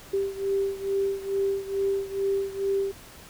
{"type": "beating tone pair", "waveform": "sine", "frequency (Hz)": [392, 394.3], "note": ["G4", "G4"], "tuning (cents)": [0, 10], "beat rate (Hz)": 2.3, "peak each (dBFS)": [-26, -29], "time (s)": [0.13, 2.92], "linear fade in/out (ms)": 10, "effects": ["pink hiss -47 dBFS RMS until 3.29 s"]}